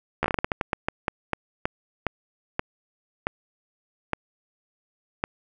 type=slowing click train; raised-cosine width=0.5 ms; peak=-8 dBFS; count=20; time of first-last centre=0.23-5.239 s; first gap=13 ms; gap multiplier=1.28; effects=none